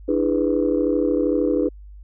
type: chord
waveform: sine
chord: E dominant seventh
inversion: third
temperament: just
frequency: 296.7 / 329.6 / 412 / 494.4 Hz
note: D4 / E4 / G#4 / B4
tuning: +18 / 0 / -14 / +2 cents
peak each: -21 / -23 / -23 / -22 dBFS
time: 0.08-1.69 s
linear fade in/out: 10 ms
effects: tanh soft clip ceiling -8 dBFS + added 50 Hz sine -38 dBFS peak until 2.03 s